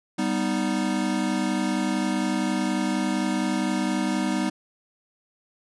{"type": "chord", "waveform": "square", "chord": "G augmented", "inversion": "none", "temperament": "equal", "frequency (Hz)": [196, 246.9, 311.1], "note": ["G3", "B3", "D#4"], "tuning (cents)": [0, 0, 0], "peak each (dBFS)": -28, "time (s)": [0.18, 4.5], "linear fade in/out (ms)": 10, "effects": ["resampled to 24000 Hz"]}